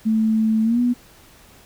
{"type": "tone with pitch glide", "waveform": "sine", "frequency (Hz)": [220, 244.1], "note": ["A3", "B3"], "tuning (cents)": [0, -20], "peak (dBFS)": -15, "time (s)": [0.05, 0.94], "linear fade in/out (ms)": 20, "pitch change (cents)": 180, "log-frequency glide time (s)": [0.63, 0.8], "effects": ["pink hiss -49 dBFS RMS until 1.65 s"]}